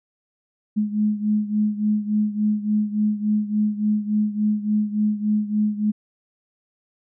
sine beating tone pair, 210.2 / 213.7 Hz, G#3 / G#3, +21 / +50 cents, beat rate 3.5 Hz, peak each -20 / -24 dBFS, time 0.76-5.92 s, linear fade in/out 20 ms, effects none

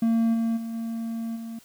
triangle tone with level steps, 228 Hz, A#3, 38 cents flat, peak -17 / -20 / -28 / -26 / -31 dBFS, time 0.02-1.59 s, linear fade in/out 5 ms, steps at 0.33 / 0.56 / 0.73 / 1.35 s, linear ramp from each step 20 ms, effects white hiss -55 dBFS RMS until 1.64 s

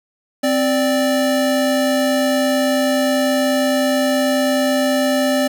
square tone pair together, 261.6 / 587.3 Hz, C4 / D5, 0 / 0 cents, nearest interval octave + major second, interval 1400 cents, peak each -18 dBFS, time 0.43-5.48 s, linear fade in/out 10 ms, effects 8-bit

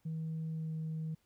sine tone with pitch glide, 160 to 158.62 Hz, D#3 to D#3, +49 to +34 cents, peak -34 dBFS, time 0.05-1.15 s, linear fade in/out 10 ms, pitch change -15 cents, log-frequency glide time 0.5-0.72 s, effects tanh soft clip ceiling -33 dBFS + pink hiss -75 dBFS RMS until 1.25 s

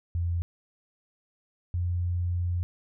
sine tone pair in turn, 85.9 / 88.01 Hz, F2 / F2, -28 / +14 cents, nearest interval unison, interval 42 cents, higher second, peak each -25 / -25 dBFS, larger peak neither, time 0.15-0.42 / 1.74-2.63 s, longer second, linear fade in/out 0 ms, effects none

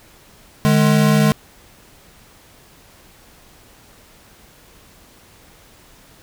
square tone pair together, 151.01 / 210.5 Hz, D3 / G#3, +49 / +24 cents, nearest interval tritone, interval 575 cents, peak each -15 dBFS, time 0.65-1.32 s, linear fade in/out 0 ms, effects pink hiss -48 dBFS RMS until 6.22 s

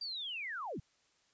sine linear sweep, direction down, 4771 to 82.6 Hz, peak -38 dBFS, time 0.01-0.8 s, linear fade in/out 5 ms, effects white hiss -72 dBFS RMS until 1.33 s + resampled to 16000 Hz

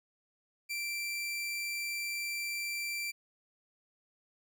sawtooth tone, 2349 Hz, D7, in tune, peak -31 dBFS, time 0.69-3.12 s, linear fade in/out 20 ms, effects none

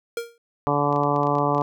square tone with exponential decay, 467.4 Hz, A#4, 5 cents sharp, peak -23 dBFS, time 0.17-0.38 s, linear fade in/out 2 ms, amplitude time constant 44 ms
harmonic tone, 144.6 Hz, D3, 27 cents flat, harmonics 1 / 2 / 3 / 4 / 5 / 6 / 7 / 8, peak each -27 / -27 / -27 / -27 / -27 / -27 / -27 / -27 dBFS, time 0.67-1.62 s, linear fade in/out 0 ms
clicks, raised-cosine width 0.2 ms, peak -27 dBFS, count 11, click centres 0.927 / 0.961 / 1.035 / 1.162 / 1.233 / 1.27 / 1.353 / 1.385 / 1.548 / 1.581 / 1.612 s
effects none

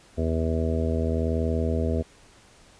harmonic tone, 81 Hz, E2, 30 cents flat, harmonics 1 / 2 / 3 / 4 / 5 / 6 / 7 / 8, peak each -25 / -34 / -29 / -37 / -32 / -32 / -39 / -34 dBFS, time 0.17-2.03 s, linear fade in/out 20 ms, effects pink hiss -54 dBFS RMS until 2.79 s + resampled to 22050 Hz

